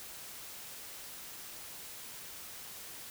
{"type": "silence", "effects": ["white hiss -47 dBFS RMS until 3.1 s"]}